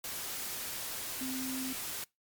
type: tone in noise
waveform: sine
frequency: 260.4 Hz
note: C4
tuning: 8 cents flat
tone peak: -36 dBFS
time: 1.21-1.73 s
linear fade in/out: 2 ms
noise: white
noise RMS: -39 dBFS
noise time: 0.04-2.04 s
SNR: 0 dB
effects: noise-tail reverb RT60 0.2 s tail -24 dB re dry + MP3 96 kbps